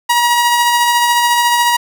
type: tone with tremolo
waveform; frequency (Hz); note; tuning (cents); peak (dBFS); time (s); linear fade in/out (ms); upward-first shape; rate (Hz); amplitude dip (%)
sawtooth; 956; A#5; +43; -5; 0.09-1.77; 10; sine; 14; 30
effects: none